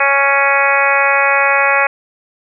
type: harmonic tone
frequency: 277.8 Hz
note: C#4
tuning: 4 cents sharp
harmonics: 2 / 3 / 4 / 5 / 6 / 7 / 8 / 9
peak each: -18 / -18 / -18 / -18 / -18 / -18 / -18 / -18 dBFS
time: 0-1.87 s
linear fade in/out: 5 ms
effects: none